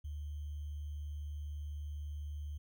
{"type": "tone with sample-and-hold", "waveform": "sine", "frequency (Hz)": 74, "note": "D2", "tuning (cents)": 14, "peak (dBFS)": -39, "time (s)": [0.04, 2.58], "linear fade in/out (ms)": 10, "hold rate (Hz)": 3150, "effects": []}